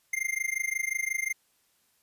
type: tone with amplitude modulation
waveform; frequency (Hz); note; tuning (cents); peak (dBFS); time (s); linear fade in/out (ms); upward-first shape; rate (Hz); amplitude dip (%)
square; 2100; C7; +6; -25; 0.13-1.33; 5; sine; 25.6; 95
effects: white hiss -69 dBFS RMS until 2.02 s + resampled to 32000 Hz